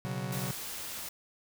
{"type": "chord", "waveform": "45% pulse", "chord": "B suspended second", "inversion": "none", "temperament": "just", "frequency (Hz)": [123.47, 138.9, 185.21], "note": ["B2", "C#3", "F#3"], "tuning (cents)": [0, 4, 2], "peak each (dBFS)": -38, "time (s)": [0.05, 0.51], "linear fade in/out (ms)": 0}
{"type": "noise", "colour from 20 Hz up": "white", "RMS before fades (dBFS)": -40, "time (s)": [0.32, 1.09], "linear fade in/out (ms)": 5}
{"effects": []}